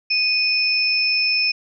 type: tone pair together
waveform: sine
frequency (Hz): 2489 / 5274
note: D#7 / E8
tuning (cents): 0 / 0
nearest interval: octave + minor second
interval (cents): 1300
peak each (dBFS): -19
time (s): 0.1-1.52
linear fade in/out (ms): 10
effects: none